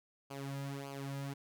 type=tone with flanger; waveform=sawtooth; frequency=138.59 Hz; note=C#3; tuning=in tune; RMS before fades=-42 dBFS; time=0.3-1.34 s; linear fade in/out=10 ms; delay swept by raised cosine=0.53 to 2.73 ms; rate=1.7 Hz; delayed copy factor=-0.75; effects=none